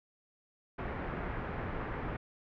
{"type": "low-pass noise", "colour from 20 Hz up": "pink", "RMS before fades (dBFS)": -38, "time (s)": [0.78, 2.17], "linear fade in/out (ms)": 10, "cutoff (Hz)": 2000, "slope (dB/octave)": 24, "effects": []}